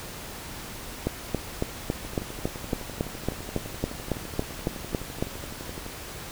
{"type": "two click trains", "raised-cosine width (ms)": 2, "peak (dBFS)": [-24, -11], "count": [46, 16], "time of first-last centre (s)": [[2.05, 5.864], [1.07, 5.225]], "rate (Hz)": [11.8, 3.61], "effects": ["pink hiss -39 dBFS RMS until 6.31 s"]}